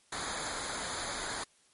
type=noise with comb filter; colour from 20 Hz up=pink; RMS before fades=-37 dBFS; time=0.12-1.44 s; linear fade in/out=5 ms; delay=0.36 ms; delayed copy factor=-0.75; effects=white hiss -66 dBFS RMS until 1.73 s + MP3 48 kbps